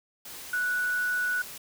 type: tone in noise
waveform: sine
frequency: 1476 Hz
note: F#6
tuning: 5 cents flat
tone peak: -25 dBFS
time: 0.53-1.42 s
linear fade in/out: 5 ms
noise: white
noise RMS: -42 dBFS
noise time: 0.25-1.58 s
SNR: +14 dB
effects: none